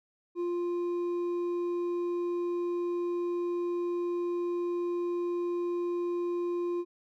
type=tone with hard clipping; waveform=sine; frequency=349.2 Hz; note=F4; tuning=in tune; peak=-30 dBFS; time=0.35-6.85 s; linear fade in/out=50 ms; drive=4 dB; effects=none